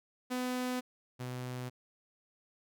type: tone pair in turn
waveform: sawtooth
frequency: 251.3 / 125.65 Hz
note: B3 / B2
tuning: +30 / +30 cents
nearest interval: octave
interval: 1200 cents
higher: first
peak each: -29 / -34 dBFS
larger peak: first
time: 0.3-0.81 / 1.19-1.7 s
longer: neither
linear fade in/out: 20 ms
effects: none